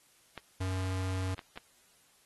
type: clicks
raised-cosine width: 0.3 ms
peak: -26 dBFS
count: 3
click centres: 0.377 / 1.392 / 1.575 s
type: tone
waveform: square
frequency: 93.6 Hz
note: F#2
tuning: 20 cents sharp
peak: -32 dBFS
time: 0.6-1.35 s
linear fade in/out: 10 ms
effects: white hiss -65 dBFS RMS until 2.25 s + AAC 32 kbps